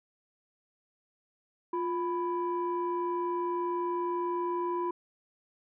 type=tone pair together; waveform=sine; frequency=351 / 992.8 Hz; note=F4 / B5; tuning=+9 / +9 cents; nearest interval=octave + tritone; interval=1800 cents; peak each=-30 / -31 dBFS; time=1.73-4.91 s; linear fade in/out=5 ms; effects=tanh soft clip ceiling -23 dBFS